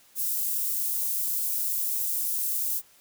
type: high-pass noise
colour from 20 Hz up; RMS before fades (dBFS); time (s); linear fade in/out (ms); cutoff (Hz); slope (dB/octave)
white; -28; 0.15-2.82; 50; 11000; 12
effects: white hiss -58 dBFS RMS until 3 s